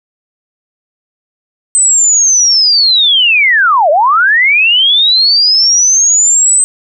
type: linear two-way sweep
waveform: sine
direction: down then up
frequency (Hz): 8200 to 565 to 8200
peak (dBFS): -5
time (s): 1.75-6.64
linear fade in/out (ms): 0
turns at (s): 3.9
effects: none